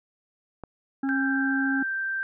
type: click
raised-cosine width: 1 ms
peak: -24 dBFS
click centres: 0.637 s
type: harmonic tone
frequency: 271.4 Hz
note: C#4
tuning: 36 cents flat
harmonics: 1 / 3 / 5 / 6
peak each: -24 / -37 / -42 / -42 dBFS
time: 1.03-1.83 s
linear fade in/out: 5 ms
type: tone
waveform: sine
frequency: 1568 Hz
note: G6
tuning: in tune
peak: -26 dBFS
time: 1.09-2.23 s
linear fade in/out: 0 ms
effects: none